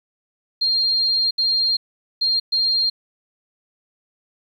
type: tone bursts at uneven times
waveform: sine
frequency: 4204 Hz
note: C8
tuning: 7 cents sharp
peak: -16 dBFS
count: 4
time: 0.61-1.31 / 1.38-1.77 / 2.21-2.4 / 2.52-2.9 s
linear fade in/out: 10 ms
effects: 9-bit